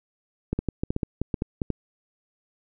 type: clicks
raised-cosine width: 3 ms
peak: -12 dBFS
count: 12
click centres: 0.53 / 0.59 / 0.687 / 0.835 / 0.905 / 0.964 / 1.032 / 1.216 / 1.342 / 1.421 / 1.618 / 1.703 s
effects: none